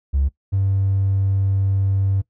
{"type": "tone pair in turn", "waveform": "triangle", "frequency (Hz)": [68.9, 97.44], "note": ["C#2", "G2"], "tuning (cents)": [-10, -10], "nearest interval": "tritone", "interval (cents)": 600, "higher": "second", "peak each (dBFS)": [-12, -13], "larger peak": "first", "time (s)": [[0.13, 0.29], [0.52, 2.22]], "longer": "second", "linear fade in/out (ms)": 20, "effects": ["noise-tail reverb RT60 0.1 s tail -20 dB re dry", "tanh soft clip ceiling -11 dBFS"]}